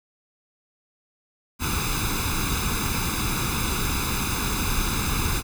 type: noise with comb filter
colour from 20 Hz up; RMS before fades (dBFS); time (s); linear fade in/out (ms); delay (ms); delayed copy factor
pink; -25; 1.59-5.43; 50; 0.8; +0.8
effects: none